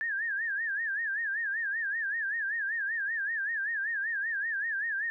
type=tone with vibrato; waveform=sine; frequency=1711 Hz; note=A6; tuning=49 cents flat; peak=-29 dBFS; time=0.01-5.1 s; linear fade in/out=0 ms; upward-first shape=sine; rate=5.2 Hz; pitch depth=150 cents each way; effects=none